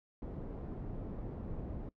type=low-pass noise; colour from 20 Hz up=pink; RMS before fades=-42 dBFS; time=0.22-1.89 s; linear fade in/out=2 ms; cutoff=450 Hz; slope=12 dB/octave; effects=noise-tail reverb RT60 0.1 s tail -21 dB re dry